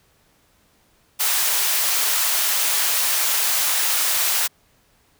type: high-pass noise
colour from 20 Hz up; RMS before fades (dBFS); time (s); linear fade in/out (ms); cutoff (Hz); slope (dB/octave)
white; -20; 1.19-4.48; 20; 730; 12
effects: pink hiss -60 dBFS RMS until 5.19 s